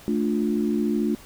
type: chord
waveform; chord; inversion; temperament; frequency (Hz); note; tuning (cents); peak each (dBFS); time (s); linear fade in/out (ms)
sine; D minor; second; just; 220.2 / 293.7 / 352.4; A3 / D4 / F4; +2 / 0 / +16; -23 / -26 / -27; 0.08-1.15; 0
effects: pink hiss -47 dBFS RMS until 1.25 s